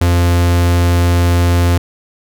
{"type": "tone", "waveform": "45% pulse", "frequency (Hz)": 87, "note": "F2", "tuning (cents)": -6, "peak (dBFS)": -9, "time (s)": [0.01, 1.78], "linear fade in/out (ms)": 5, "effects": []}